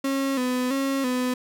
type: tone with vibrato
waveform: 35% pulse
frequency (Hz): 261.6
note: C4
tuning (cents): 0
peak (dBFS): -21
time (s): 0.04-1.34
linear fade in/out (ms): 5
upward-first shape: square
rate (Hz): 1.5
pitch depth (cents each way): 69
effects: none